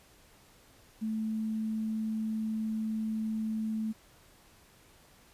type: tone with quantisation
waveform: sine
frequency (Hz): 219.2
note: A3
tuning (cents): -6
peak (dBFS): -30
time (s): 1.01-3.93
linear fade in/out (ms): 20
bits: 10
effects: pink hiss -60 dBFS RMS until 5.33 s + resampled to 32000 Hz